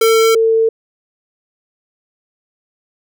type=tone pair in turn; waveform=square / sine; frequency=449.3 / 449.3 Hz; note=A4 / A4; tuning=+36 / +36 cents; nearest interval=unison; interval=0 cents; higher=neither; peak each=-9 dBFS; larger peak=neither; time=0.01-0.35 / 0.35-0.69 s; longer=neither; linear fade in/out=5 ms; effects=none